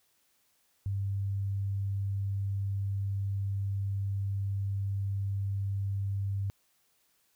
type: tone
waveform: sine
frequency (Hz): 98.8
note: G2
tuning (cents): +14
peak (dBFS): -29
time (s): 0.86-6.5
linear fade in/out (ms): 0
effects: white hiss -71 dBFS RMS until 7.35 s